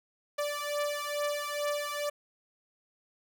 sawtooth beating tone pair, 584 / 586.3 Hz, D5 / D5, -10 / -3 cents, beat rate 2.3 Hz, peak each -30 dBFS, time 0.38-2.1 s, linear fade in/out 10 ms, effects none

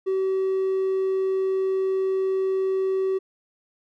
triangle tone, 381.4 Hz, G4, 47 cents flat, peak -18 dBFS, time 0.06-3.19 s, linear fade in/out 20 ms, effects tanh soft clip ceiling -15 dBFS

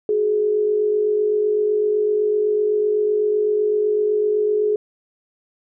sine tone pair together, 374.4 / 422.3 Hz, F#4 / G#4, +20 / +29 cents, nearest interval major second, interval 209 cents, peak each -26 / -16 dBFS, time 0.09-4.76 s, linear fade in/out 2 ms, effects none

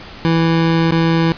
25% pulse tone with dropouts, 164.81 Hz, E3, in tune, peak -8 dBFS, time 0.25-1.32 s, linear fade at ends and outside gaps 0 ms, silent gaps 0.907-0.921 s, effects pink hiss -34 dBFS RMS until 1.37 s + resampled to 11025 Hz

